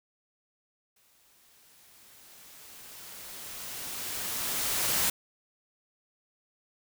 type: noise with exponential growth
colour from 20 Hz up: white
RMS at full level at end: -26 dBFS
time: 0.96-5.1 s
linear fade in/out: 5 ms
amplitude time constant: 900 ms
effects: none